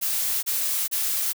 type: noise bursts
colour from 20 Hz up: blue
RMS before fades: -25 dBFS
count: 3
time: 0.01-1.332 s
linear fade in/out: 20 ms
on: 420 ms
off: 31 ms
effects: none